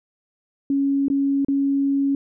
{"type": "tone with dropouts", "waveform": "sine", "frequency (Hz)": 277.2, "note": "C#4", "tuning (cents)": 0, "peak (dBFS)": -17, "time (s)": [0.7, 2.15], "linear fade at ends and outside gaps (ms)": 2, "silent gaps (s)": [[1.083, 1.1], [1.448, 1.484]], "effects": []}